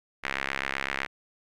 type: tone with band-pass filter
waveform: sawtooth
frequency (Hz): 67.9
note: C#2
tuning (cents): -35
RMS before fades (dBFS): -32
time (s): 0.23-1.07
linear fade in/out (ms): 20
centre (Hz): 2000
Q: 2.3
effects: none